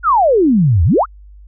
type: exponential two-way sweep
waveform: sine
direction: down then up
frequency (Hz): 1480 to 76.1 to 1480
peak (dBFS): -8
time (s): 0.03-1.06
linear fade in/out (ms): 50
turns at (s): 0.84
effects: added 50 Hz sine -36 dBFS peak until 1.47 s